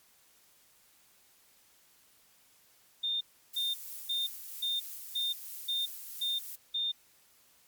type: tone bursts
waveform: sine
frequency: 3629 Hz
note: A#7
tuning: 47 cents flat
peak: -29 dBFS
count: 8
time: 3.03-6.92 s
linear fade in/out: 10 ms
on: 180 ms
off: 350 ms
type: noise with tremolo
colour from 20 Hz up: violet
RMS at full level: -42 dBFS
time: 3.53-6.56 s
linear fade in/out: 10 ms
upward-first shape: sine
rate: 3.1 Hz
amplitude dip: 25%
effects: white hiss -64 dBFS RMS until 7.67 s + MP3 96 kbps